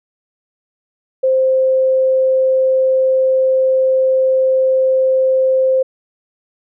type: tone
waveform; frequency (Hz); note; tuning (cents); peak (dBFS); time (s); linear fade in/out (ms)
sine; 523.3; C5; 0; -10; 1.23-5.83; 10
effects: none